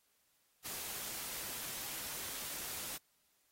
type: noise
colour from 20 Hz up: white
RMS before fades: -43 dBFS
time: 0.64-2.98 s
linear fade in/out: 20 ms
effects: white hiss -75 dBFS RMS until 3.51 s + AAC 48 kbps